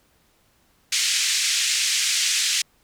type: band-pass noise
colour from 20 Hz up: white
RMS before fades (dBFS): -22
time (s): 0.92-2.62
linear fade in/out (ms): 5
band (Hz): 2000 to 7500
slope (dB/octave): 24
effects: pink hiss -62 dBFS RMS until 2.83 s

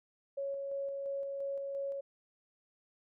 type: tone with tremolo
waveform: sine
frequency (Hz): 554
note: C#5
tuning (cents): -1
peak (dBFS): -34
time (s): 0.37-2.01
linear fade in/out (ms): 10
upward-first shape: square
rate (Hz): 2.9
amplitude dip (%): 25
effects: none

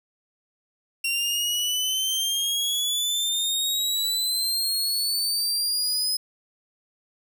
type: exponential sweep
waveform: sawtooth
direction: up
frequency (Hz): 2743 to 5080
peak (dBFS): -20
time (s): 1.04-6.17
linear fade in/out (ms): 5
effects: none

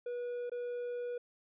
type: tone with dropouts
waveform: triangle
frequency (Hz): 485.6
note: B4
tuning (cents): -29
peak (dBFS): -34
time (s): 0.06-1.18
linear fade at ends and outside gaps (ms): 5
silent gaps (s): 0.497-0.517
effects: resampled to 8000 Hz

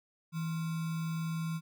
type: tone with sample-and-hold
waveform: sine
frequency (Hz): 163.2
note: E3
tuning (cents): -17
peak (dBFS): -32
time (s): 0.32-1.61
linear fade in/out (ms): 50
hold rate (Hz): 1225
effects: none

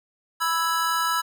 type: chord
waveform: square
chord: E major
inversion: second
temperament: equal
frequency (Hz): 987.8 / 1318.5 / 1661.2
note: B5 / E6 / G#6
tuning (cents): 0 / 0 / 0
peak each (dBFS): -27 / -25 / -30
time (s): 0.4-1.22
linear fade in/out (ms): 20
effects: none

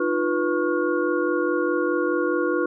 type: tone cluster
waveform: sine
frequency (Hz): 306.5 / 351.3 / 489.9 / 1102 / 1424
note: D#4 / F4 / B4 / C#6 / F6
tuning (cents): -26 / +10 / -14 / -11 / +33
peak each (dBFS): -26 / -24 / -25 / -31 / -29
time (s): 0-2.66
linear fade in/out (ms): 5
effects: none

